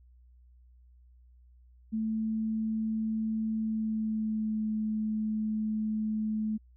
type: tone with pitch glide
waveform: sine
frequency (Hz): 220 to 216.2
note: A3 to A3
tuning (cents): 0 to -30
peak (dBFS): -28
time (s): 1.92-6.58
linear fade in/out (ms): 20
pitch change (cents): -30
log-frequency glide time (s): 3.58-4.68
effects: added 61 Hz sine -55 dBFS peak until 6.76 s